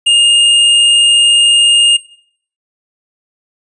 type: tone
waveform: square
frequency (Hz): 2831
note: F7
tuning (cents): +23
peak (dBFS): -7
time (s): 0.06-1.97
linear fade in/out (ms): 10
effects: noise-tail reverb RT60 0.6 s tail -18 dB re dry + resampled to 22050 Hz